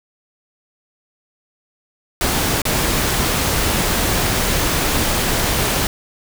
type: noise with dropouts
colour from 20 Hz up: pink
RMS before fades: -18 dBFS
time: 2.21-5.87 s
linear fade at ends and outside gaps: 1 ms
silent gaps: 2.618-2.653 s
effects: none